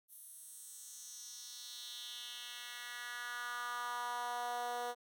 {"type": "tone with high-pass filter sweep", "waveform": "10% pulse", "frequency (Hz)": 242.3, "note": "B3", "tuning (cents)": -33, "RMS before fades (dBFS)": -44, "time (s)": [0.08, 4.95], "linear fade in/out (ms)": 50, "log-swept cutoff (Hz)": [12000, 550], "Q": 2.6, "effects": []}